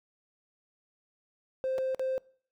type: tone with dropouts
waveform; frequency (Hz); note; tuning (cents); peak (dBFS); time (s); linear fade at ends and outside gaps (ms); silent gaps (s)
triangle; 523.3; C5; 0; -25; 1.64-2.18; 0; 1.781-1.785 / 1.947-1.995
effects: noise-tail reverb RT60 0.5 s tail -25 dB re dry + tanh soft clip ceiling -24 dBFS